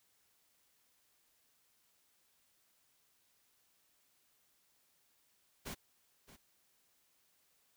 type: noise with echo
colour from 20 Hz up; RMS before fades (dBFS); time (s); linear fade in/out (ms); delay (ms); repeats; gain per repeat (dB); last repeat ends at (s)
pink; -44; 5.65-5.75; 20; 620; 1; -15; 6.37
effects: white hiss -74 dBFS RMS until 7.76 s